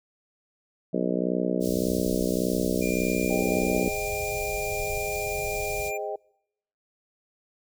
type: harmonic tone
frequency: 61.74 Hz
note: B1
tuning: in tune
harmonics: 3 / 4 / 5 / 6 / 7 / 8 / 9 / 10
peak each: -29 / -30 / -31 / -32 / -32 / -33 / -34 / -34 dBFS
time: 0.93-3.89 s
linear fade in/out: 10 ms
type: band-stop noise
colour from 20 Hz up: pink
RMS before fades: -36 dBFS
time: 1.6-5.92 s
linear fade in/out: 50 ms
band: 140 to 4500 Hz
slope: 24 dB/octave
type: tone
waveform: square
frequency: 2398 Hz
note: D7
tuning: 36 cents sharp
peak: -34 dBFS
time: 2.81-5.98 s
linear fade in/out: 20 ms
type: chord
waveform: sine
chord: Ab major seventh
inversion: none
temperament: equal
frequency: 415.3 / 523.3 / 622.3 / 784 Hz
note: Ab4 / C5 / Eb5 / G5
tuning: 0 / 0 / 0 / 0 cents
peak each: -33 / -38 / -33 / -35 dBFS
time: 3.3-6.16 s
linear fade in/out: 5 ms
effects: noise-tail reverb RT60 0.8 s tail -26 dB re dry